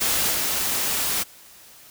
white noise with level steps, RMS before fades -22 / -24 dBFS, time 0-1.24 s, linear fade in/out 20 ms, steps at 0.31 s, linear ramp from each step 20 ms, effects white hiss -48 dBFS RMS until 1.9 s

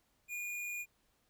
square tone, 2434 Hz, D#7, 39 cents flat, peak -39 dBFS, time 0.28-0.86 s, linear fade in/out 50 ms, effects pink hiss -75 dBFS RMS until 1.29 s

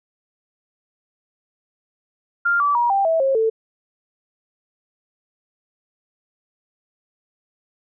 sine tone with pitch steps, 1396.9 / 1154.5 / 954.1 / 788.5 / 651.7 / 538.6 / 445.1 Hz, F6 / D6 / A#5 / G5 / E5 / C#5 / A4, 0 / -30 / +40 / +10 / -20 / -50 / +20 cents, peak -15 dBFS, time 2.45-3.5 s, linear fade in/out 10 ms, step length 150 ms, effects none

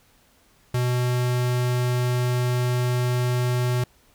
square tone, 123.9 Hz, B2, 6 cents sharp, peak -21 dBFS, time 0.74-3.84 s, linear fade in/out 5 ms, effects pink hiss -59 dBFS RMS until 4.14 s

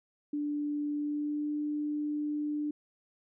sine tone with pitch glide, 293.7 to 297.3 Hz, D4 to D4, 0 to +21 cents, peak -30 dBFS, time 0.33-2.71 s, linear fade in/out 5 ms, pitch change +21 cents, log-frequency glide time 0.94-1.51 s, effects none

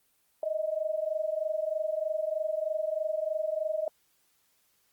sine tone pair together, 614 / 637.2 Hz, D#5 / D#5, -23 / +41 cents, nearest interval minor second, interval 64 cents, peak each -31 / -31 dBFS, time 0.43-3.88 s, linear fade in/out 2 ms, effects white hiss -70 dBFS RMS until 4.92 s + Opus 24 kbps

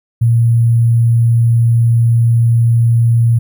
sine tone with sample-and-hold, 116.54 Hz, A#2, in tune, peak -7 dBFS, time 0.21-3.39 s, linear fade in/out 10 ms, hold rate 11025 Hz, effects none

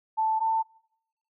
sine tone pair in turn, 880 / 891.8 Hz, A5 / A5, 0 / +23 cents, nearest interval unison, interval 23 cents, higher second, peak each -22 dBFS, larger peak neither, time 0.17-0.4 / 0.4-0.63 s, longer neither, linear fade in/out 20 ms, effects noise-tail reverb RT60 0.8 s tail -24 dB re dry

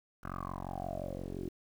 10% pulse tone with low-pass filter sweep, 45.76 Hz, F#1, 18 cents flat, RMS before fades -40 dBFS, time 0.23-1.49 s, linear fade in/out 10 ms, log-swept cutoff 1400 to 360 Hz, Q 8.5, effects 10-bit

